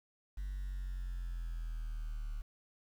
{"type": "exponential sweep", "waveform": "triangle", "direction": "down", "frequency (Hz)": [49, 36.71], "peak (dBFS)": -34, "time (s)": [0.37, 2.42], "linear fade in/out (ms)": 10, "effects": ["tanh soft clip ceiling -32 dBFS", "10-bit"]}